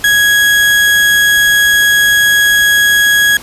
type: tone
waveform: 35% pulse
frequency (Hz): 1661.2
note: G#6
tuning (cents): 0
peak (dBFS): -5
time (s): 0.04-3.37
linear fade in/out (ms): 2
effects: pink hiss -31 dBFS RMS until 3.42 s + resampled to 32000 Hz